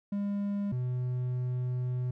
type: tone pair in turn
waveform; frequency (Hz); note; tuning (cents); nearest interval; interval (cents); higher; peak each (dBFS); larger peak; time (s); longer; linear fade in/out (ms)
triangle; 202 / 125.28; G#3 / B2; -48 / +25; minor sixth; 827; first; -27; neither; 0.12-0.72 / 0.72-2.11; second; 5
effects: none

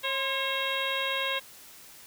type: harmonic tone with a mistuned harmonic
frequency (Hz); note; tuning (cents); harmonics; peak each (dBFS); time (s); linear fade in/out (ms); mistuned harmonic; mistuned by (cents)
542; C#5; -39; 1 / 2 / 3 / 4 / 5 / 6 / 7; -35 / -35 / -35 / -35 / -35 / -35 / -35; 0.03-1.4; 20; 2; -61
effects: white hiss -50 dBFS RMS until 2.06 s

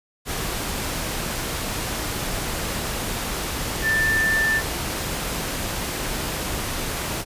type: tone in noise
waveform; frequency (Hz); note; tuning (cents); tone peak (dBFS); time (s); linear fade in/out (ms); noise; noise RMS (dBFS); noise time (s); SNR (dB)
sine; 1774; A6; +14; -18; 3.82-4.62; 50; pink; -27; 0.25-7.25; +6
effects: resampled to 32000 Hz

